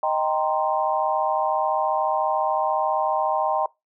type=chord; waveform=sine; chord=C minor seventh; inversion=first; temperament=equal; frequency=622.3 / 784 / 932.3 / 1046.5 Hz; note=Eb5 / G5 / Bb5 / C6; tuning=0 / 0 / 0 / 0 cents; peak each=-25 / -24 / -26 / -27 dBFS; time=0.03-3.66 s; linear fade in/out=2 ms; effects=noise-tail reverb RT60 0.2 s tail -22 dB re dry